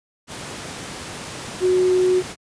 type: tone in noise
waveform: sine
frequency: 367.4 Hz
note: F#4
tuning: 12 cents flat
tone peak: -14 dBFS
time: 1.6-2.23 s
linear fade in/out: 50 ms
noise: pink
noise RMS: -32 dBFS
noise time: 0.27-2.36 s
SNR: +15 dB
effects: high-pass 100 Hz 12 dB/octave + resampled to 22050 Hz